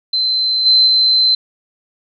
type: tone with level steps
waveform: sine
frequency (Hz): 4079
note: C8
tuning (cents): -45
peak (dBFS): -13 / -7 / -9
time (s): 0.13-1.35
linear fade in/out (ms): 5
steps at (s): 0.65 / 0.86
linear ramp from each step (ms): 20
effects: none